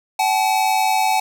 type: tone pair together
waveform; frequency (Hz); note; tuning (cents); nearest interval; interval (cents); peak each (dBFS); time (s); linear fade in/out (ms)
square; 759.4 / 860; F#5 / A5; +45 / -40; major second; 215; -19; 0.19-1.2; 5
effects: none